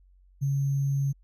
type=tone with sample-and-hold; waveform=sine; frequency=138.59 Hz; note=C#3; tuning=in tune; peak=-23 dBFS; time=0.41-1.13 s; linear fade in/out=20 ms; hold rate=6300 Hz; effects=added 46 Hz sine -55 dBFS peak until 1.23 s + resampled to 32000 Hz